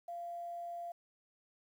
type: tone with quantisation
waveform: sine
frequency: 691 Hz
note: F5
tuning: 19 cents flat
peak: -40 dBFS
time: 0.08-0.92 s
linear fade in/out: 5 ms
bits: 11
effects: none